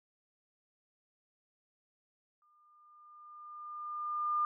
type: tone with exponential growth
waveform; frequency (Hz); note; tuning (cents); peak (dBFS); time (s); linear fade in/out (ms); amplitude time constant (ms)
sine; 1205; D6; +44; -27; 2.42-4.45; 1; 440
effects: none